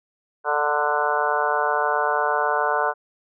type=harmonic tone with a mistuned harmonic; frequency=147.8 Hz; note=D3; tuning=11 cents sharp; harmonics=3 / 4 / 5 / 6 / 7 / 8 / 9 / 10; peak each=-28 / -27 / -26 / -27 / -26 / -30 / -30 / -26 dBFS; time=0.44-2.94 s; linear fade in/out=50 ms; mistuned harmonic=6; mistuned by=+18 cents; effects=none